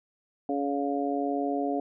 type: harmonic tone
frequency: 141.1 Hz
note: C#3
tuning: 31 cents sharp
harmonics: 2 / 3 / 4 / 5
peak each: -29 / -33 / -35 / -31 dBFS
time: 0.49-1.8 s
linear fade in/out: 2 ms
effects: none